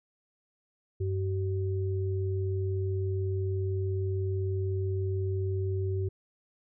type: tone pair together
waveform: sine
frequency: 96.4 / 380.5 Hz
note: G2 / F#4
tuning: -28 / +48 cents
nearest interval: 2 octaves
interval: 2376 cents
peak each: -28 / -34 dBFS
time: 1-6.09 s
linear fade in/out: 10 ms
effects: none